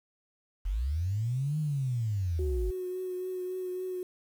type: linear two-way sweep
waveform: sine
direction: up then down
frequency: 41.05 to 156.3 to 48.1 Hz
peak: -27 dBFS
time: 0.65-2.71 s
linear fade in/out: 10 ms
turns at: 1.59 s
type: tone with vibrato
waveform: sine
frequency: 367.6 Hz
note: F#4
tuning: 11 cents flat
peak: -32 dBFS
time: 2.39-4.03 s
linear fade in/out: 2 ms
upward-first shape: triangle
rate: 3.6 Hz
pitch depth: 24 cents each way
effects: tanh soft clip ceiling -19 dBFS + 9-bit